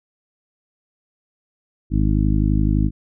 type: harmonic tone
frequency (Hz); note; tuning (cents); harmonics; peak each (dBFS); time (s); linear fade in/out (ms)
51.8; G#1; -4; 1 / 2 / 3 / 4 / 5 / 6; -18 / -21 / -23 / -24 / -25 / -26; 1.9-2.91; 50
effects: none